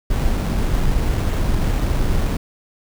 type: noise with sample-and-hold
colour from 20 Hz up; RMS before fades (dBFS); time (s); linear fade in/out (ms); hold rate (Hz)
brown; -18; 0.1-2.37; 5; 4900
effects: none